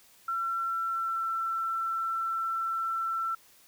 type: tone with pitch glide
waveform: sine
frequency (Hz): 1353 to 1341.3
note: E6 to E6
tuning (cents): +45 to +30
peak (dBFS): -28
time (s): 0.28-3.35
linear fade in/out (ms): 5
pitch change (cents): -15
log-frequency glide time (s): 0.63-1.27
effects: white hiss -59 dBFS RMS until 3.67 s